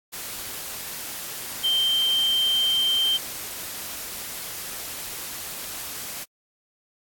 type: tone in noise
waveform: sine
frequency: 3136 Hz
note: G7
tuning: in tune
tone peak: -19 dBFS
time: 1.63-3.18 s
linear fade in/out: 20 ms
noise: white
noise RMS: -34 dBFS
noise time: 0.12-6.25 s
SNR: +12 dB
effects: AAC 64 kbps